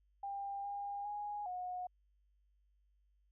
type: tone with pitch steps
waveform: sine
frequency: 797 / 807 / 827 / 726 Hz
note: G5 / G#5 / G#5 / F#5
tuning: +28 / -50 / -8 / -33 cents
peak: -39 dBFS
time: 0.23-1.87 s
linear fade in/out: 5 ms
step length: 410 ms
effects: added 50 Hz sine -70 dBFS peak until 3.31 s